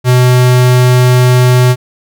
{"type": "tone", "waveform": "square", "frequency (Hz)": 125.4, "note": "B2", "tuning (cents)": 27, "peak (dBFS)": -5, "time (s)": [0.04, 1.76], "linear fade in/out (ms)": 50, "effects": []}